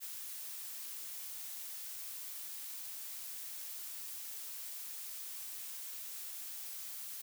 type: noise with ADSR envelope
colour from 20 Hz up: blue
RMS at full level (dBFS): -43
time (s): 0-7.22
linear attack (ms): 41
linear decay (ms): 34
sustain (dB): -2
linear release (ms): 11
effects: none